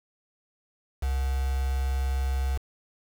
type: tone with quantisation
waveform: sine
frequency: 66.5 Hz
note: C2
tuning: 29 cents sharp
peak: -24 dBFS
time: 1.02-2.58 s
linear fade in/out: 10 ms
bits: 6
effects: none